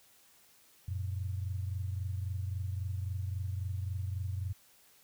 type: tone pair together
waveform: sine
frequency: 91.2 / 114.9 Hz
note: F#2 / A#2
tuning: -24 / -25 cents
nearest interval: major third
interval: 399 cents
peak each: -34 / -40 dBFS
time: 0.88-4.53 s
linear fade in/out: 5 ms
effects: white hiss -63 dBFS RMS until 5.03 s